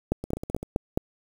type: two click trains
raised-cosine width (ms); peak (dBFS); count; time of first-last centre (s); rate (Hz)
2; -9 / -20; 5 / 7; 0.12-0.975 / 0.24-0.63; 4.68 / 15.4
effects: 7-bit